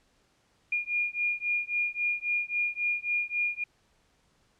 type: beating tone pair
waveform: sine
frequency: 2422 / 2425.7 Hz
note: D#7 / D#7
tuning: -47 / -45 cents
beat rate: 3.7 Hz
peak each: -30 dBFS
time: 0.72-3.64 s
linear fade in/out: 5 ms
effects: pink hiss -68 dBFS RMS until 4.59 s + low-pass 8000 Hz 12 dB/octave